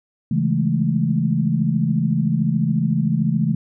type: chord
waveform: sine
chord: A major seventh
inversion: first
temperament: just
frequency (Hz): 137.5 / 165 / 206.2 / 220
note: C#3 / E3 / G#3 / A3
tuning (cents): -14 / +2 / -12 / 0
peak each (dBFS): -22 / -20 / -24 / -22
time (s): 0.31-3.55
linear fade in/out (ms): 5
effects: none